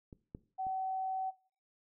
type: clicks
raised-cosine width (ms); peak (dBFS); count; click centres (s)
3; -36 / -30 / -39; 3; 0.128 / 0.349 / 0.668
type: tone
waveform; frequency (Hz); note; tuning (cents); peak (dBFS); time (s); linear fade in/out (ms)
sine; 759; F#5; +44; -34; 0.58-1.31; 20
effects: noise-tail reverb RT60 0.4 s tail -18 dB re dry